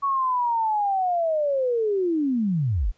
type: linear sweep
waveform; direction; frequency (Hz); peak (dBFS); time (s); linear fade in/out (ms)
sine; down; 1123 to 30.87; -20; 0.02-2.92; 20
effects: pink hiss -64 dBFS RMS until 2.97 s + resampled to 16000 Hz